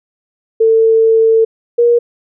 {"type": "tone pair in turn", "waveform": "sine", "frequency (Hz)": [448.1, 474.7], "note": ["A4", "A#4"], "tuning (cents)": [32, 31], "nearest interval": "minor second", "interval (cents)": 99, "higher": "second", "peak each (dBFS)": -6, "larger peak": "neither", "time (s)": [[0.6, 1.45], [1.78, 1.99]], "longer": "first", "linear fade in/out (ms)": 10, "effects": []}